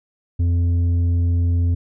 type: tone with tanh clipping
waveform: sine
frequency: 86.4 Hz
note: F2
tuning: 18 cents flat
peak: -16 dBFS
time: 0.39-1.75 s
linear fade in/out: 10 ms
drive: 6 dB
effects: none